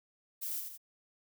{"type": "noise with echo", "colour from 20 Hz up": "violet", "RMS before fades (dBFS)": -38, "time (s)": [0.41, 0.61], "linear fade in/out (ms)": 20, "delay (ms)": 84, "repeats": 2, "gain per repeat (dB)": -5, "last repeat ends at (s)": 0.778, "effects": []}